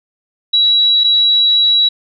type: tone pair in turn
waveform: sine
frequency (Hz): 3898 / 3898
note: B7 / B7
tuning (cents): -23 / -23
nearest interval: unison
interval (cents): 0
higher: neither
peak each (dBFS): -8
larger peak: neither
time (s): 0.53-1.04 / 1.04-1.89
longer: second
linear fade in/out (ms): 10
effects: none